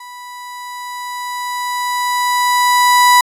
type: tone with level ramp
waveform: 35% pulse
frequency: 985 Hz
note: B5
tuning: 5 cents flat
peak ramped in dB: -30 to -4 dBFS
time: 0-3.21 s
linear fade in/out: 5 ms
effects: resampled to 32000 Hz